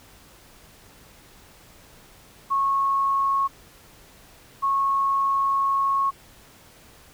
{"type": "tone pair in turn", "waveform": "sine", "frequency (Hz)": [1097, 1097], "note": ["C#6", "C#6"], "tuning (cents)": [-18, -18], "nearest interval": "unison", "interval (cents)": 0, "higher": "neither", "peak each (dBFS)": -19, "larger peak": "neither", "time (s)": [[2.5, 3.48], [4.62, 6.11]], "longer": "second", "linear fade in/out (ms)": 20, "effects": ["pink hiss -51 dBFS RMS until 7.13 s"]}